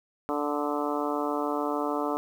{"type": "harmonic tone with a mistuned harmonic", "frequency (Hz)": 146.83, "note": "D3", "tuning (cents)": 0, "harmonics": [2, 3, 4, 5, 6, 7, 8, 9], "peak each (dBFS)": [-31, -33, -34, -35, -36, -36, -37, -38], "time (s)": [0.29, 2.17], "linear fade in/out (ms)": 0, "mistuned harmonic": 9, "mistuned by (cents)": -28, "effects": ["9-bit"]}